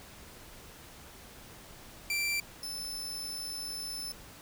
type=tone pair in turn; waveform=sawtooth; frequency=2349 / 5273 Hz; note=D7 / E8; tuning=0 / 0 cents; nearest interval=octave + major second; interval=1400 cents; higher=second; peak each=-26 / -34 dBFS; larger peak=first; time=2.1-2.4 / 2.63-4.12 s; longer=second; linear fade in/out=2 ms; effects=pink hiss -51 dBFS RMS until 4.41 s